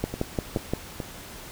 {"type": "two click trains", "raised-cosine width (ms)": 2, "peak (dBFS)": [-17, -11], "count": [3, 5], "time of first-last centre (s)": [[0.14, 1.002], [0.04, 0.736]], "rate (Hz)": [2.32, 5.75], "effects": ["pink hiss -42 dBFS RMS until 1.51 s"]}